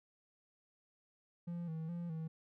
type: tone with vibrato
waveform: triangle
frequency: 166.2 Hz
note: E3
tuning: 15 cents sharp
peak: -37 dBFS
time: 1.47-2.28 s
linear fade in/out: 10 ms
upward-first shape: square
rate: 2.4 Hz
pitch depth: 61 cents each way
effects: none